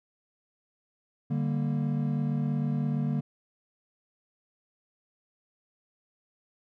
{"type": "chord", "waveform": "triangle", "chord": "G minor", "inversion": "second", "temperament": "equal", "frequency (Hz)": [146.83, 196, 233.1], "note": ["D3", "G3", "Bb3"], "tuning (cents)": [0, 0, 0], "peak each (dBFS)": [-26, -32, -29], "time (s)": [1.3, 3.21], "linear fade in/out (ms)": 10, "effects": []}